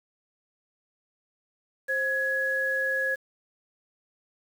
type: tone pair together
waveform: sine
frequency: 528.2 / 1677 Hz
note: C5 / G#6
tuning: +16 / +16 cents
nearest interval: octave + minor sixth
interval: 2000 cents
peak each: -31 / -25 dBFS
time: 1.88-3.16 s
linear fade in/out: 20 ms
effects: 8-bit